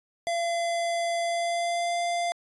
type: tone with pitch glide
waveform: square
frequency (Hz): 682 to 692.7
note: F5 to F5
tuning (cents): -41 to -14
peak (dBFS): -26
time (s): 0.27-2.32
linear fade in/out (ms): 0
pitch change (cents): +27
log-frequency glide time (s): 1.22-1.99
effects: resampled to 24000 Hz